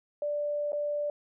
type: tone with dropouts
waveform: sine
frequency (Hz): 587.3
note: D5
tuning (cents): 0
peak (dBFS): -28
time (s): 0.22-1.1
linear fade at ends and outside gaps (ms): 2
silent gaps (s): 0.721-0.73
effects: none